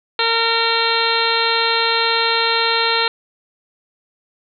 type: harmonic tone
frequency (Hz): 458.2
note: A#4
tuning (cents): -30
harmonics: 1 / 2 / 3 / 4 / 5 / 6 / 7 / 8 / 9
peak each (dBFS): -23 / -22 / -22 / -25 / -25 / -25 / -27 / -24 / -21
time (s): 0.19-3.08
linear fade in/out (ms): 2
effects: none